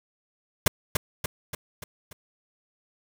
pink noise with echo, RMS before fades -17 dBFS, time 0.66-0.68 s, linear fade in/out 5 ms, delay 290 ms, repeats 5, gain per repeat -5 dB, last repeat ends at 2.13 s, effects none

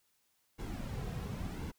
brown noise with flanger, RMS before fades -40 dBFS, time 0.58-1.72 s, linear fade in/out 20 ms, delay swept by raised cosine 1.6 to 3.5 ms, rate 0.93 Hz, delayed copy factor -0.55, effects white hiss -75 dBFS RMS until 1.78 s

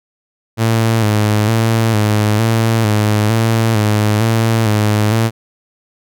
sawtooth tone with vibrato, 109.5 Hz, A2, 8 cents flat, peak -7 dBFS, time 0.57-5.31 s, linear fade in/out 50 ms, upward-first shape square, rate 1.1 Hz, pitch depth 55 cents each way, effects none

